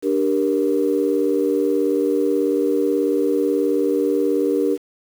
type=chord; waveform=sine; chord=G minor; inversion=second; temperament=just; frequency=294 / 392 / 470.4 Hz; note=D4 / G4 / Bb4; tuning=+2 / 0 / +16 cents; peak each=-20 dBFS; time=0.02-4.78 s; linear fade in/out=50 ms; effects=tanh soft clip ceiling -7 dBFS + 7-bit